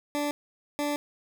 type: tone pair in turn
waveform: 20% pulse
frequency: 292 / 292 Hz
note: D4 / D4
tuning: -10 / -10 cents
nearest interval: unison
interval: 0 cents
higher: neither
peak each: -22 dBFS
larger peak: neither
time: 0.15-0.31 / 0.79-0.96 s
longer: second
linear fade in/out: 0 ms
effects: none